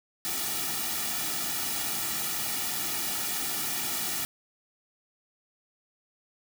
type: noise with comb filter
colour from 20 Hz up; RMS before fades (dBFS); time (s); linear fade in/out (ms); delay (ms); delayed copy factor
white; -31; 0.25-4.25; 0; 1.9; -0.75
effects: none